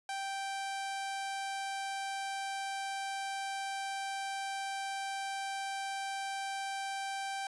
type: tone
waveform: sawtooth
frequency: 783 Hz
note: G5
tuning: 2 cents flat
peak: -32 dBFS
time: 0.09-7.47 s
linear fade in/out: 2 ms
effects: resampled to 24000 Hz